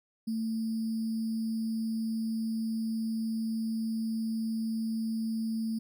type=tone with sample-and-hold; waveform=sine; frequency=223.4 Hz; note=A3; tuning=27 cents sharp; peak=-29 dBFS; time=0.27-5.79 s; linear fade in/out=10 ms; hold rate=4900 Hz; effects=none